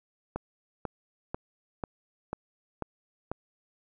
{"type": "click train", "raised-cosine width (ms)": 1, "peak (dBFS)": -18, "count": 7, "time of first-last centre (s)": [0.36, 3.316], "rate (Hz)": 2.03, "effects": []}